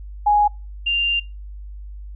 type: tone pair in turn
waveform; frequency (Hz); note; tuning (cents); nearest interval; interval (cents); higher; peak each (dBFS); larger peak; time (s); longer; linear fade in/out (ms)
sine; 830.6 / 2789; G#5 / F7; 0 / -3; octave + major sixth; 2097; second; -12 / -17; first; 0.26-0.48 / 0.86-1.2; second; 10
effects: noise-tail reverb RT60 0.3 s tail -26 dB re dry + added 50 Hz sine -32 dBFS peak until 2.15 s